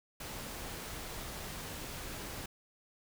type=noise; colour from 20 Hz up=pink; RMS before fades=-43 dBFS; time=0.2-2.46 s; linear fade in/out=5 ms; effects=none